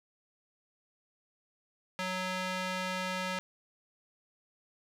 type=tone with band-pass filter; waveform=square; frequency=185 Hz; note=F#3; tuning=in tune; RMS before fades=-35 dBFS; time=1.99-3.39 s; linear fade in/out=0 ms; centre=2200 Hz; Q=0.61; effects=none